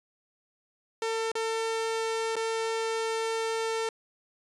sawtooth tone with dropouts, 449.7 Hz, A4, 38 cents sharp, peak -24 dBFS, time 1.02-3.89 s, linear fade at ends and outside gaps 2 ms, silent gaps 1.317-1.353 / 2.356-2.365 s, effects resampled to 22050 Hz

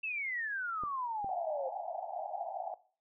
sine exponential sweep, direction down, 2690 to 515 Hz, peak -34 dBFS, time 0.03-1.69 s, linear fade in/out 10 ms
clicks, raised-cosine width 2 ms, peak -32 dBFS, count 2, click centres 0.836 / 1.245 s
white band-pass noise, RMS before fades -40 dBFS, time 1.29-2.74 s, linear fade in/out 2 ms, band 640 to 820 Hz, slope 96 dB/octave
effects noise-tail reverb RT60 0.4 s tail -17 dB re dry

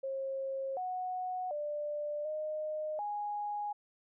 sine tone with pitch steps, 538 / 736 / 592 / 615 / 828 Hz, C5 / F#5 / D5 / D#5 / G#5, +48 / -9 / +14 / -20 / -5 cents, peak -34 dBFS, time 0.03-3.73 s, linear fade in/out 10 ms, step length 740 ms, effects none

